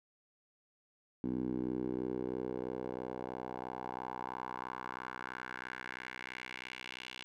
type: tone with band-pass filter sweep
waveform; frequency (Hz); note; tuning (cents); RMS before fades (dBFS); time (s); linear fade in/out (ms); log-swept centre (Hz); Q
10% pulse; 63; B1; +35; -41; 1.24-7.24; 0; 270 to 3000; 2.5
effects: none